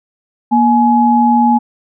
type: tone pair together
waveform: sine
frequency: 237.1 / 843.5 Hz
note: A#3 / G#5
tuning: +30 / +27 cents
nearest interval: octave + minor seventh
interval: 2197 cents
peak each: -10 dBFS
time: 0.51-1.59 s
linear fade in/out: 20 ms
effects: none